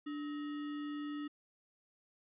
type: tone with sample-and-hold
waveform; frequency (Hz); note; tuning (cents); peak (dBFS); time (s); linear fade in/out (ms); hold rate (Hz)
sine; 293.7; D4; 0; -38; 0.06-1.28; 10; 1575
effects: resampled to 8000 Hz